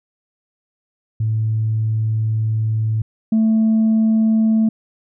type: tone pair in turn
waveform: sine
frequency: 110 / 220.8 Hz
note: A2 / A3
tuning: 0 / +6 cents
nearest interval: octave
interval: 1206 cents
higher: second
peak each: -15 / -10 dBFS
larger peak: second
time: 1.2-3.02 / 3.32-4.69 s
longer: first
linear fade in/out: 5 ms
effects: tanh soft clip ceiling -10 dBFS